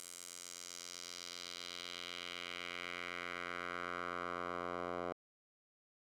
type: tone with band-pass filter sweep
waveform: 10% pulse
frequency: 87.9 Hz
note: F2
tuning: 12 cents sharp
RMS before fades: -45 dBFS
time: 0-5.13 s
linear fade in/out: 0 ms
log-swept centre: 8800 to 810 Hz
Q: 1.8
effects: none